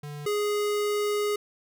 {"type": "tone pair in turn", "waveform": "square", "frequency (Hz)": [146.83, 415.3], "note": ["D3", "G#4"], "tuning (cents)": [0, 0], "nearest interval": "octave + tritone", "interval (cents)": 1800, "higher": "second", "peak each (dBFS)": [-36, -25], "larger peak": "second", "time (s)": [[0.03, 0.26], [0.26, 1.36]], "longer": "second", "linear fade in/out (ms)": 5, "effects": []}